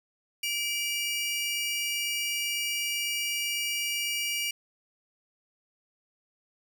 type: tone pair together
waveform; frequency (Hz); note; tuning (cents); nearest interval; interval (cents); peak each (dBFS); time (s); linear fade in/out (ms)
sawtooth; 2330 / 2858; D7 / F7; -14 / +39; major third; 353; -28; 0.43-4.51; 5
effects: none